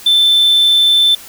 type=tone; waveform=triangle; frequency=3536 Hz; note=A7; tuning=8 cents sharp; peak=-5 dBFS; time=0.06-1.15 s; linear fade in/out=5 ms; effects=tanh soft clip ceiling -1 dBFS + white hiss -35 dBFS RMS until 1.28 s